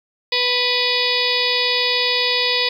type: harmonic tone with a mistuned harmonic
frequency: 493.4 Hz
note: B4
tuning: 2 cents flat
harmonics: 1 / 2 / 4 / 5 / 6 / 7 / 8 / 9 / 10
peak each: -25 / -28 / -25 / -24 / -29 / -24 / -24 / -24 / -24 dBFS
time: 0.32-2.69 s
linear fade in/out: 5 ms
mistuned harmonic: 8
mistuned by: -49 cents
effects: 8-bit